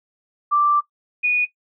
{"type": "tone pair in turn", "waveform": "sine", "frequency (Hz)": [1174.7, 2464], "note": ["D6", "D#7"], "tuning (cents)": [0, -17], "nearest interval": "octave + minor second", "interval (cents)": 1283, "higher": "second", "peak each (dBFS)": -14, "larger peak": "neither", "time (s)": [[0.51, 0.81], [1.23, 1.46]], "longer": "first", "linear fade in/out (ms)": 20, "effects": ["noise-tail reverb RT60 0.1 s tail -17 dB re dry"]}